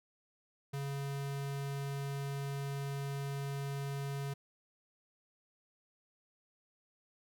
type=tone; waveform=square; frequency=139.5 Hz; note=C#3; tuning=11 cents sharp; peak=-37 dBFS; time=0.73-4.34 s; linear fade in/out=10 ms; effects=none